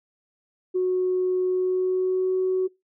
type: tone with pitch glide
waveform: sine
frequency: 367.7 to 373 Hz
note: F#4 to F#4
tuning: -11 to +14 cents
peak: -19 dBFS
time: 0.74-2.68 s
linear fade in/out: 20 ms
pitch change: +25 cents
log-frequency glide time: 1.47-2.34 s
effects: noise-tail reverb RT60 0.2 s tail -22 dB re dry + tanh soft clip ceiling -15 dBFS